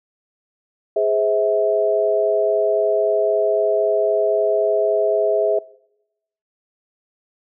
sine chord, Ab augmented, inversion none, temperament just, 415.3 / 519.1 / 648.9 Hz, Ab4 / C5 / E5, 0 / -14 / -27 cents, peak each -19 / -24 / -18 dBFS, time 0.96-5.59 s, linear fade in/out 5 ms, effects noise-tail reverb RT60 0.9 s tail -23 dB re dry

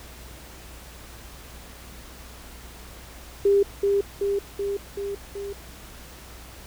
sine tone with echo, 400 Hz, G4, 35 cents sharp, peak -15 dBFS, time 3.45-3.63 s, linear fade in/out 5 ms, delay 380 ms, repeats 5, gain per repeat -3 dB, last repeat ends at 5.53 s, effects added 60 Hz sine -45 dBFS peak until 6.66 s + pink hiss -45 dBFS RMS until 6.66 s

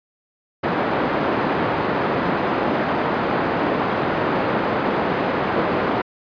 pink band-pass noise, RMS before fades -21 dBFS, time 0.63-6.02 s, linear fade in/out 10 ms, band 220 to 1400 Hz, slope 12 dB/octave, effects resampled to 11025 Hz

